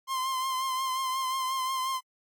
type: tone with vibrato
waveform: 45% pulse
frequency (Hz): 1046.5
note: C6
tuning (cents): 0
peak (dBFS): -28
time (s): 0.07-2.01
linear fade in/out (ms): 50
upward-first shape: triangle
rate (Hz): 5.6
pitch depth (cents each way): 40
effects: AAC 64 kbps